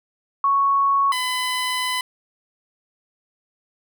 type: tone pair in turn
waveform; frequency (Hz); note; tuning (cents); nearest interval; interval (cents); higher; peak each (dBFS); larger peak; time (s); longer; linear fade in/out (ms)
sine / 15% pulse; 1108.7 / 1007.4; C#6 / B5; 0 / +34; major second; 166; first; -15; neither; 0.44-1.12 / 1.12-2.01; second; 2
effects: none